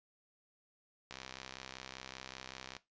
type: click train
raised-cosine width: 0.2 ms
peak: -27 dBFS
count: 109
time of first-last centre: 1.11-2.766 s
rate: 65.2 Hz
effects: noise-tail reverb RT60 0.2 s tail -17 dB re dry + resampled to 16000 Hz